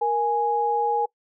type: tone pair together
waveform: sine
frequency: 468.7 / 831 Hz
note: A#4 / G#5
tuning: +9 / +1 cents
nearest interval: minor seventh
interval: 992 cents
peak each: -25 / -21 dBFS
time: 0.01-1.06 s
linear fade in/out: 10 ms
effects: noise-tail reverb RT60 0.1 s tail -23 dB re dry